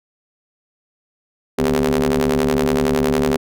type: ring-modulated tone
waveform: sawtooth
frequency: 73.42 Hz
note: D2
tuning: in tune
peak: -8 dBFS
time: 1.58-3.37 s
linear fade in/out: 10 ms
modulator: 325 Hz
effects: none